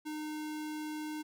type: tone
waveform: square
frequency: 305.7 Hz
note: D#4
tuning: 30 cents flat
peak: -38 dBFS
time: 0.05-1.23 s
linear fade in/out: 20 ms
effects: none